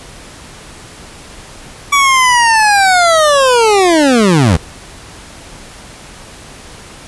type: linear sweep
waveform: 25% pulse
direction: down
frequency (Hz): 1145 to 73.42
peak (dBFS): -3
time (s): 1.92-4.57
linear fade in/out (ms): 10
effects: pink hiss -34 dBFS RMS until 7.07 s + resampled to 24000 Hz